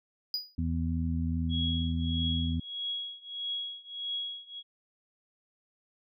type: tone with exponential decay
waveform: triangle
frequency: 4919 Hz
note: D#8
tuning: 21 cents flat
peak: -25 dBFS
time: 0.34-0.55 s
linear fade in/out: 1 ms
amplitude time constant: 45 ms
type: harmonic tone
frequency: 82.41 Hz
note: E2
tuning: in tune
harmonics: 1 / 2 / 3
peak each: -30 / -34 / -33 dBFS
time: 0.58-2.6 s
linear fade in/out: 5 ms
type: tone with tremolo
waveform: sine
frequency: 3322 Hz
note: G#7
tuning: in tune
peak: -30 dBFS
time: 1.49-4.63 s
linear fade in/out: 50 ms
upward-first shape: triangle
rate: 1.6 Hz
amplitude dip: 95%
effects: none